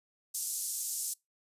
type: band-pass noise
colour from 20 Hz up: pink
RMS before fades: -36 dBFS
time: 0.34-1.14 s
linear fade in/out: 10 ms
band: 6400 to 13000 Hz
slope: 24 dB/octave
effects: noise-tail reverb RT60 0.2 s tail -25 dB re dry + resampled to 32000 Hz